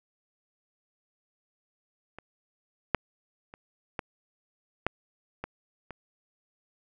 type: clicks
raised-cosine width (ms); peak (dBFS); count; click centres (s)
0.5; -27 / -7 / -30 / -16 / -10 / -19 / -25; 7; 2.186 / 2.947 / 3.539 / 3.992 / 4.866 / 5.44 / 5.907
effects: none